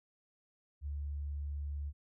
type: tone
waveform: sine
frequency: 72.2 Hz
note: D2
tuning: 29 cents flat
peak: -36 dBFS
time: 0.81-1.93 s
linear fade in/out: 50 ms
effects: none